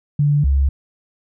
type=tone pair in turn; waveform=sine; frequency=145.6 / 68.71 Hz; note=D3 / C#2; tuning=-15 / -15 cents; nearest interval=octave + minor second; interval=1300 cents; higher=first; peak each=-12 dBFS; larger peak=neither; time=0.19-0.44 / 0.44-0.69 s; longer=neither; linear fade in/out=5 ms; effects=none